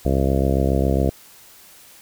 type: harmonic tone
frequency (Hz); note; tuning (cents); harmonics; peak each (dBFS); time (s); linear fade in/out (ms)
67.3; C2; +49; 1 / 2 / 3 / 4 / 5 / 6 / 7 / 8 / 9 / 10; -20 / -23 / -25 / -26 / -27 / -28 / -28 / -29 / -30 / -30; 0.05-1.1; 5
effects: white hiss -47 dBFS RMS until 2.01 s